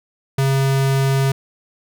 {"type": "tone", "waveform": "square", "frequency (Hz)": 135.6, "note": "C#3", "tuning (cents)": -38, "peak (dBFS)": -15, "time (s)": [0.38, 1.32], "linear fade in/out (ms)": 5, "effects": []}